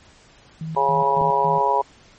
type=tone with tremolo; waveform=sine; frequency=160 Hz; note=D#3; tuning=49 cents sharp; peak=-26 dBFS; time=0.61-1.61 s; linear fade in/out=2 ms; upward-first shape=square; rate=3.6 Hz; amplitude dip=80%
type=harmonic tone; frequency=138.59 Hz; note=C#3; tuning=in tune; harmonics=3 / 4 / 5 / 6 / 7; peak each=-25 / -25 / -27 / -23 / -18 dBFS; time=0.76-1.82 s; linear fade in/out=10 ms
type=click; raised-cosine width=3 ms; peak=-19 dBFS; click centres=1.214 s
effects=pink hiss -51 dBFS RMS until 2.18 s + MP3 32 kbps